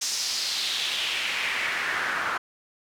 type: noise with band-pass filter sweep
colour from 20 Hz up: pink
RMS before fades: -28 dBFS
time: 0.01-2.38 s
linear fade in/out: 10 ms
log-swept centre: 5900 to 1300 Hz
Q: 2.6
effects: none